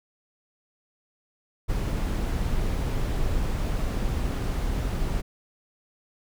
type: noise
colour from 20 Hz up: brown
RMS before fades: -26 dBFS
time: 1.68-5.22 s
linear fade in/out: 20 ms
effects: none

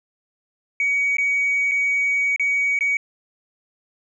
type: tone with dropouts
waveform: sine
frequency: 2255 Hz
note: C#7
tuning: 29 cents sharp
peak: -16 dBFS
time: 0.8-2.97 s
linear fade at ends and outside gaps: 2 ms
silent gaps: 1.169-1.183 / 1.713-1.717 / 2.362-2.396 / 2.79-2.808 s
effects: tanh soft clip ceiling -14 dBFS

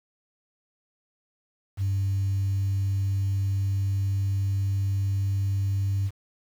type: tone with pitch glide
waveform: sine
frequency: 97.8 to 98.37 Hz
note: G2 to G2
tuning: -4 to +7 cents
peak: -21 dBFS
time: 1.77-6.11 s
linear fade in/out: 50 ms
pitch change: +11 cents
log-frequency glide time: 2.1-5.47 s
effects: tanh soft clip ceiling -20 dBFS + 8-bit

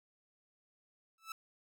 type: tone with exponential growth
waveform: sawtooth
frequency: 1314 Hz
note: E6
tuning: 6 cents flat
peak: -34 dBFS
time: 1.18-1.32 s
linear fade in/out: 2 ms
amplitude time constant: 30 ms
effects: none

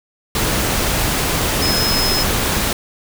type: tone in noise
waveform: sine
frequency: 5140 Hz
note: E8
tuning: 45 cents flat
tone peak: -18 dBFS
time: 1.62-2.23 s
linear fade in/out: 2 ms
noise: pink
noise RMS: -18 dBFS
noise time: 0.35-2.73 s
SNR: -3 dB
effects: none

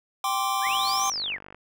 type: chord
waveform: square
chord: G suspended fourth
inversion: none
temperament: equal with one note detuned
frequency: 784 / 1046.5 / 1167.9 Hz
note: G5 / C6 / D6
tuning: 0 / 0 / -10 cents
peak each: -29 dBFS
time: 0.24-1.1 s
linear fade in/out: 2 ms
type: linear two-way sweep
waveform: sine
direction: up then down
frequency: 1477 to 6460 to 1477 Hz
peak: -27 dBFS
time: 0.61-1.39 s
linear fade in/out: 50 ms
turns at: 1.07 s
type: click train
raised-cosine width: 0.5 ms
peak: -28 dBFS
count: 44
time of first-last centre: 0.67-1.546 s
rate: 49.1 Hz
effects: none

